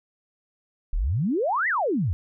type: exponential two-way sweep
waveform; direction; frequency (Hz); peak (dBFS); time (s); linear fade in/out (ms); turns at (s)
sine; up then down; 31.88 to 2049 to 75; -21; 0.93-2.13; 0; 1.68
effects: none